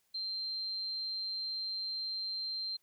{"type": "tone", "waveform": "sine", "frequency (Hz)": 4149, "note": "C8", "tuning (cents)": -15, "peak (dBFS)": -35, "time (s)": [0.14, 2.77], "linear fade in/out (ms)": 10, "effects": ["white hiss -75 dBFS RMS until 2.82 s"]}